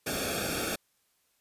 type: noise with comb filter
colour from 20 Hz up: pink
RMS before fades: -32 dBFS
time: 0.06-0.76 s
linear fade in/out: 10 ms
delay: 1 ms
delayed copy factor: -0.95
effects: white hiss -72 dBFS RMS until 1.4 s + resampled to 32000 Hz